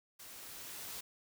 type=noise with level ramp; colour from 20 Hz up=white; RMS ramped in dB=-52 to -44 dBFS; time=0.19-1.01 s; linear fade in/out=10 ms; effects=none